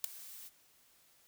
blue noise with ADSR envelope, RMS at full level -27 dBFS, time 0.04-0.5 s, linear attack 3 ms, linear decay 5 ms, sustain -23 dB, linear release 33 ms, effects white hiss -67 dBFS RMS until 1.27 s

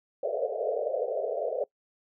pink band-pass noise, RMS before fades -30 dBFS, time 0.23-1.64 s, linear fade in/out 2 ms, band 430 to 680 Hz, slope 96 dB/octave, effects noise-tail reverb RT60 0.1 s tail -23 dB re dry

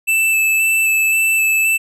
square tone with vibrato, 2637 Hz, E7, in tune, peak -13 dBFS, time 0.07-1.78 s, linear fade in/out 20 ms, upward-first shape square, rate 1.9 Hz, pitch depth 10 cents each way, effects none

